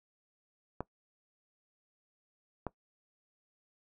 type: clicks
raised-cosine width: 1 ms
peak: -21 dBFS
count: 2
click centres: 0.806 / 2.667 s
effects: noise-tail reverb RT60 0.1 s tail -20 dB re dry